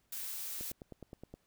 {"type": "noise", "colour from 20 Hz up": "blue", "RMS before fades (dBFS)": -41, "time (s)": [0.12, 0.72], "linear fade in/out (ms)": 5}
{"type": "click train", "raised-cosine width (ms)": 2, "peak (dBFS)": -33, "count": 8, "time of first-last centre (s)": [0.61, 1.34], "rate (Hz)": 9.59}
{"effects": ["pink hiss -75 dBFS RMS until 1.46 s"]}